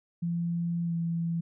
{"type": "tone with pitch glide", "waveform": "sine", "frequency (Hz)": [170.5, 167.67], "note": ["F3", "E3"], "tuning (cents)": [-41, 30], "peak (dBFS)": -27, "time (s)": [0.22, 1.41], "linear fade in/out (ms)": 10, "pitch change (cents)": -29, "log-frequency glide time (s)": [0.84, 0.94], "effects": []}